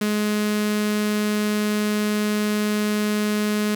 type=tone with notch filter; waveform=sawtooth; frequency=210.3 Hz; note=G#3; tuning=22 cents sharp; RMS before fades=-22 dBFS; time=0.01-3.75 s; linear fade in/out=5 ms; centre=780 Hz; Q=1.6; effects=8-bit